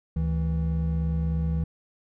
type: tone pair together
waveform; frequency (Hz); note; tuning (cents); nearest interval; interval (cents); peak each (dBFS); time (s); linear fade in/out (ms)
triangle; 73.02 / 162.6; D2 / E3; -9 / -23; octave + major second; 1386; -24; 0.16-1.64; 5
effects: none